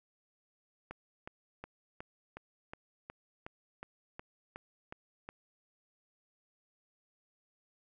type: click train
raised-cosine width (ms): 0.5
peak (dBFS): -28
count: 13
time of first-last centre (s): 0.91-5.29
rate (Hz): 2.74
effects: none